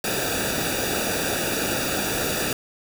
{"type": "noise with comb filter", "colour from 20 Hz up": "pink", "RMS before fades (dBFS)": -25, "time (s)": [0.04, 2.53], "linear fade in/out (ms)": 2, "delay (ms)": 0.95, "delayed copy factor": -0.85, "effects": []}